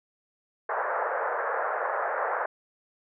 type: band-pass noise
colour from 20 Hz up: pink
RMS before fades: -29 dBFS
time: 0.69-2.46 s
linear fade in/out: 5 ms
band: 480 to 1700 Hz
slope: 48 dB/octave
effects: none